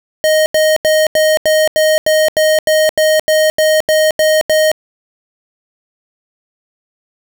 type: tone bursts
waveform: square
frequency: 622.3 Hz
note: D#5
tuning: in tune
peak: -9 dBFS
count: 15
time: 0.24-4.716 s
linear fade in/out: 0 ms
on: 220 ms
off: 84 ms
effects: none